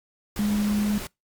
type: tone in noise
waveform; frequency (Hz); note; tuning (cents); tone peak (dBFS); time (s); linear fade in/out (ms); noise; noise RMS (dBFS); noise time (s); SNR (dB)
sine; 207.7; G#3; 0; -21; 0.39-0.98; 2; pink; -35; 0.36-1.07; +11
effects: noise-tail reverb RT60 0.2 s tail -25 dB re dry + Opus 48 kbps